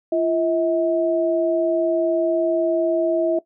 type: tone pair together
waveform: sine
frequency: 341.3 / 642.7 Hz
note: F4 / E5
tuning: -40 / -44 cents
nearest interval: major seventh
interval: 1096 cents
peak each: -20 / -19 dBFS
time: 0.12-3.39 s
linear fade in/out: 5 ms
effects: noise-tail reverb RT60 0.1 s tail -17 dB re dry